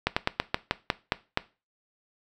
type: slowing click train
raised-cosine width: 0.3 ms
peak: -6 dBFS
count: 9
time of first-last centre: 0.07-1.374 s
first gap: 95 ms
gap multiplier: 1.15
effects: noise-tail reverb RT60 0.3 s tail -18 dB re dry